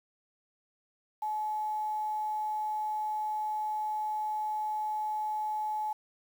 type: tone with quantisation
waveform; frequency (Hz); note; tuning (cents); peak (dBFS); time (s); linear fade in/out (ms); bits
sine; 855; A5; -50; -30; 1.22-5.93; 5; 9
effects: none